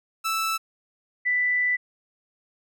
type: tone pair in turn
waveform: sawtooth / sine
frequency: 1318.5 / 1983.5 Hz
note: E6 / B6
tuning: 0 / +7 cents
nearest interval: perfect fifth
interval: 707 cents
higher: second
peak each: -20 dBFS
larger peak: neither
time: 0.24-0.58 / 1.25-1.77 s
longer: second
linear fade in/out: 20 ms
effects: none